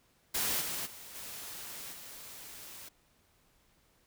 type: noise with level steps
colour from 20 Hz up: white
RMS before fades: -32 / -37 / -49 / -44 / -48 dBFS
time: 0.34-2.89 s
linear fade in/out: 10 ms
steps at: 0.6 / 0.85 / 1.14 / 1.92 s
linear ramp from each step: 20 ms
effects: pink hiss -69 dBFS RMS until 4.06 s